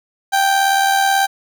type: tone with amplitude modulation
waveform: 30% pulse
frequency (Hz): 784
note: G5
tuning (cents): 0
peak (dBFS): -8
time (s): 0.32-1.27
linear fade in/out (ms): 20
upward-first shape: sine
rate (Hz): 78.3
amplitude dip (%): 45
effects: none